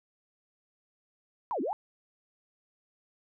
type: linear two-way sweep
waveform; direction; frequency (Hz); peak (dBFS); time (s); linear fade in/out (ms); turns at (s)
sine; down then up; 1047 to 228.7 to 900; -29; 1.51-1.73; 0; 1.61
effects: none